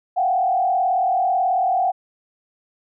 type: tone with frequency modulation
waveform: sine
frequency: 740 Hz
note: F#5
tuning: in tune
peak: -16 dBFS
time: 0.16-1.92 s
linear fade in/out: 20 ms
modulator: 38.3 Hz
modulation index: 1.1
effects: none